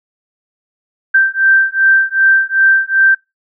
sine beating tone pair, 1565 / 1567.6 Hz, G6 / G6, -3 / 0 cents, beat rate 2.6 Hz, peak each -11 dBFS, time 1.14-3.15 s, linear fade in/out 10 ms, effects noise-tail reverb RT60 0.2 s tail -22 dB re dry

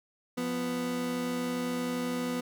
30% pulse tone pair together, 175.29 / 247.9 Hz, F3 / B3, +7 / +7 cents, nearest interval tritone, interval 600 cents, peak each -36 / -28 dBFS, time 0.37-2.41 s, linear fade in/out 10 ms, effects none

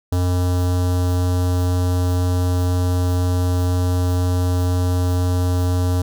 square tone with notch filter, 89.8 Hz, F2, 49 cents sharp, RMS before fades -18 dBFS, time 0.12-6.02 s, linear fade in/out 5 ms, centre 2200 Hz, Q 0.77, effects none

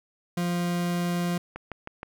40% pulse tone, 174.7 Hz, F3, 1 cent sharp, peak -24 dBFS, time 0.37-1.38 s, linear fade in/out 5 ms
click train, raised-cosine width 0.5 ms, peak -21 dBFS, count 4, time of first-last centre 1.56-2.031 s, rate 6.37 Hz
effects none

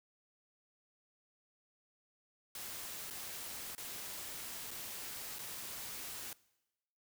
white noise with dropouts, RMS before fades -45 dBFS, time 2.55-6.33 s, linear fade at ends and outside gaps 2 ms, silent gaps 3.102-3.107 / 3.751-3.779 / 4.708-4.712 / 5.386-5.39 s, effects noise-tail reverb RT60 1.0 s tail -22 dB re dry

